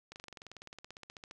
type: slowing click train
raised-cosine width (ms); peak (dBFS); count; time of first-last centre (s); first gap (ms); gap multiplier
0.2; -30; 23; 0.12-1.311; 39; 1.03
effects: none